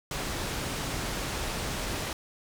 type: low-pass noise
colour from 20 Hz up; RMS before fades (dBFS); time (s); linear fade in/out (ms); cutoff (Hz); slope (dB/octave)
pink; -33; 0.11-2.13; 2; 9600; 12
effects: none

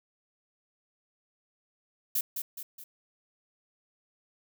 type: noise with echo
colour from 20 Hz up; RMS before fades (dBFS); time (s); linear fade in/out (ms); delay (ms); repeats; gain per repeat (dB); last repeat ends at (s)
violet; -28; 2.15-2.21; 5; 210; 3; -6; 2.84
effects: none

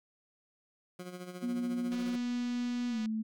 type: tone with tremolo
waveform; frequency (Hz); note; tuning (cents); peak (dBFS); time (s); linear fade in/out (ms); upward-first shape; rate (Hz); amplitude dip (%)
20% pulse; 180; F#3; -47; -35; 0.99-2.16; 5; sine; 14; 60
type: tone with pitch glide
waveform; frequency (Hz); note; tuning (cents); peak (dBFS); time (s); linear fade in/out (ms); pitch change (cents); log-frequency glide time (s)
sine; 242 to 219.4; B3 to A3; -35 to -5; -31; 1.42-3.23; 20; -170; 2.89-3
type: click train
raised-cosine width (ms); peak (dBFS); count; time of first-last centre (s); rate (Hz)
0.2; -31; 281; 1.92-3.058; 246
effects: none

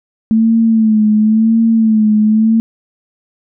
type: tone with vibrato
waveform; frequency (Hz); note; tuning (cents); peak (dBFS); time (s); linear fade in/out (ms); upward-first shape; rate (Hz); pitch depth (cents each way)
sine; 220; A3; 0; -7; 0.31-2.6; 0; sine; 0.95; 57
effects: none

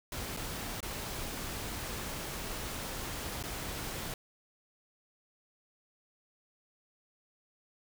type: noise with dropouts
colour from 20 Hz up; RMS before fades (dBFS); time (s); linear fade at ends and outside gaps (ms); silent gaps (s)
pink; -39; 0.12-4.14; 2; 0.366-0.371 / 0.805-0.828 / 3.428-3.437
effects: none

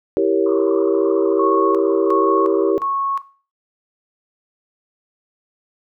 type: chord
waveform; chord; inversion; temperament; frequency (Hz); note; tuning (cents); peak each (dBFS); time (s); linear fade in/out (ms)
sine; E diminished seventh; none; equal; 329.6 / 392 / 466.2 / 554.4; E4 / G4 / Bb4 / Db5; 0 / 0 / 0 / 0; -20 / -17 / -20 / -23; 0.17-2.78; 0
type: band-pass noise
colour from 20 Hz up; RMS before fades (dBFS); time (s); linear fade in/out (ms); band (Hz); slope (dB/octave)
white; -35; 0.46-2.72; 2; 1000 to 1200; 96
type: tone with tremolo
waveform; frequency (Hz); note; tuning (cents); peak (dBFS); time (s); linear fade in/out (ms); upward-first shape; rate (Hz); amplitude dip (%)
sine; 1100; C#6; -14; -18; 1.39-3.22; 5; square; 1.4; 80
effects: noise-tail reverb RT60 0.4 s tail -18 dB re dry

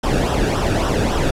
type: noise with flanger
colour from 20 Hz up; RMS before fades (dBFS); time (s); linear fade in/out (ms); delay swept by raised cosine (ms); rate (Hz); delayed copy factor
brown; -18; 0.03-1.31; 10; 0.44 to 0.99; 3.6; -0.7
effects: low-pass 10000 Hz 12 dB/octave

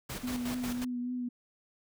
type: noise with tremolo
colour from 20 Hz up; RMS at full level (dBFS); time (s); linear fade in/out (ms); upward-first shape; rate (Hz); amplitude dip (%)
pink; -39; 0.09-0.85; 10; square; 5.5; 60
type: tone with vibrato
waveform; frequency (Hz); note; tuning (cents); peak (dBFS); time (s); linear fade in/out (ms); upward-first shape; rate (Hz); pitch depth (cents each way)
sine; 246.9; B3; 0; -32; 0.23-1.29; 10; triangle; 3.6; 30
effects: none

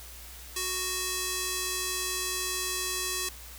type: tone with band-pass filter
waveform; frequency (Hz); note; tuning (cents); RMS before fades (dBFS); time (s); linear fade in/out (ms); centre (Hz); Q
square; 370; F#4; 0; -32; 0.56-3.29; 5; 8300; 0.79
effects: added 60 Hz sine -47 dBFS peak until 3.58 s + white hiss -47 dBFS RMS until 3.58 s

